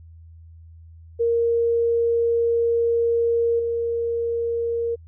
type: tone with level steps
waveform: sine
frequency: 466.2 Hz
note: A#4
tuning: in tune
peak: -17 / -21 dBFS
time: 1.19-4.96 s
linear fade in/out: 20 ms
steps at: 3.59 s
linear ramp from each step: 5 ms
effects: added 82 Hz sine -42 dBFS peak until 5.07 s